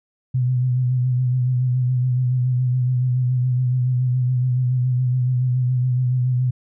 sine tone with vibrato, 126 Hz, B2, 35 cents sharp, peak -16 dBFS, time 0.34-6.51 s, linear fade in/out 10 ms, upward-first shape sine, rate 7.1 Hz, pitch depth 38 cents each way, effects none

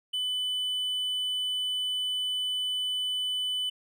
triangle tone, 3000 Hz, F#7, 23 cents sharp, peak -26 dBFS, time 0.13-3.7 s, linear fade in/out 10 ms, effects none

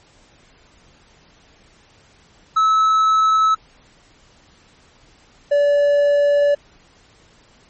triangle tone pair in turn, 1300 / 576.1 Hz, E6 / D5, -24 / -33 cents, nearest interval octave + major second, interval 1409 cents, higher first, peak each -10 dBFS, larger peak neither, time 2.56-3.55 / 5.51-6.55 s, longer second, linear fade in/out 10 ms, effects pink hiss -52 dBFS RMS until 7.69 s + MP3 32 kbps

